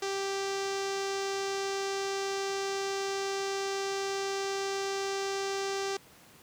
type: tone with low-pass filter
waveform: sawtooth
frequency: 392 Hz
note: G4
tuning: in tune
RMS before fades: -33 dBFS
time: 0.02-5.97 s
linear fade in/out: 5 ms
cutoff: 6100 Hz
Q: 2.2
effects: pink hiss -56 dBFS RMS until 6.42 s + high-pass 100 Hz 12 dB/octave